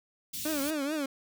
white band-stop noise, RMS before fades -37 dBFS, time 0.33-0.71 s, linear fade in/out 10 ms, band 260 to 2700 Hz, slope 24 dB/octave
30% pulse tone with vibrato, 293.7 Hz, D4, in tune, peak -27 dBFS, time 0.45-1.06 s, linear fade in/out 5 ms, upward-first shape triangle, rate 4.6 Hz, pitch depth 160 cents each way
effects none

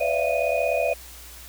sine tone cluster, 506 / 577 / 658 / 694 / 2478 Hz, B4 / D5 / E5 / F5 / D#7, +42 / -31 / -3 / -11 / -8 cents, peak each -28 / -25 / -25 / -29 / -29 dBFS, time 0-0.94 s, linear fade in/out 10 ms, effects added 60 Hz sine -45 dBFS peak until 1.48 s + white hiss -44 dBFS RMS until 1.48 s

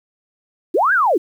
sine linear two-way sweep, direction up then down, 277.2 to 1654 to 277.2 Hz, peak -12 dBFS, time 0.74-1.18 s, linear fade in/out 10 ms, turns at 0.93 s, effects 8-bit

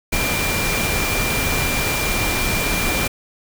sine tone in noise, 2379 Hz, D7, 22 cents sharp, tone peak -24 dBFS, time 0.12-3.08 s, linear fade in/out 10 ms, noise pink, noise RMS -21 dBFS, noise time 0.12-3.08 s, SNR -6 dB, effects none

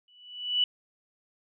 sine tone with exponential growth, 2960 Hz, F#7, in tune, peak -19 dBFS, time 0.08-0.64 s, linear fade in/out 2 ms, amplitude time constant 120 ms, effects none

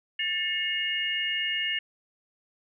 sine tone cluster, 1776 / 2173 / 2848 Hz, A6 / C#7 / F7, +16 / -35 / +33 cents, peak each -32 / -33 / -28 dBFS, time 0.19-1.79 s, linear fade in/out 5 ms, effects none

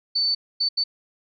sine tone bursts at uneven times, 4516 Hz, C#8, 31 cents sharp, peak -19 dBFS, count 3, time 0.15-0.35 / 0.6-0.69 / 0.77-0.84 s, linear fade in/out 10 ms, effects none

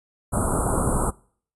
pink band-stop noise, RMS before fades -22 dBFS, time 0.32-1.11 s, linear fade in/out 20 ms, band 1400 to 7900 Hz, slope 96 dB/octave, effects noise-tail reverb RT60 0.5 s tail -23 dB re dry + resampled to 24000 Hz

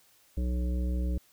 harmonic tone with a mistuned harmonic, 61.1 Hz, B1, 18 cents flat, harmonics 1 / 3 / 5 / 7 / 9, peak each -27 / -37 / -41 / -48 / -47 dBFS, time 0.37-1.18 s, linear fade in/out 5 ms, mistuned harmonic 1, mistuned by +54 cents, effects white hiss -63 dBFS RMS until 1.32 s

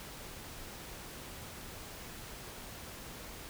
silence, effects pink hiss -47 dBFS RMS until 3.49 s

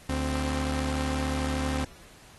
sawtooth tone pair together, 73.42 / 261.6 Hz, D2 / C4, 0 / 0 cents, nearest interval octave + minor seventh, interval 2200 cents, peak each -25 / -26 dBFS, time 0.09-1.85 s, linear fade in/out 5 ms, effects pink hiss -52 dBFS RMS until 2.38 s + AAC 32 kbps

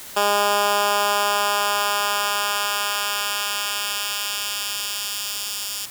10% pulse tone with high-pass filter sweep, 204.3 Hz, G#3, 28 cents flat, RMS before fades -23 dBFS, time 0.16-5.86 s, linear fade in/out 10 ms, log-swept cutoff 540 to 4600 Hz, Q 0.79, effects white hiss -38 dBFS RMS until 5.9 s

